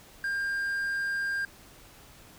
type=tone; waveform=triangle; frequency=1600 Hz; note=G6; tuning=35 cents sharp; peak=-26 dBFS; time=0.24-1.45 s; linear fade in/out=2 ms; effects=pink hiss -53 dBFS RMS until 2.38 s